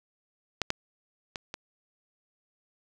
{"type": "clicks", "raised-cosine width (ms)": 0.2, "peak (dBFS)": [-9, -9, -17, -19], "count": 4, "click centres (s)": [0.617, 0.704, 1.358, 1.541], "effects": []}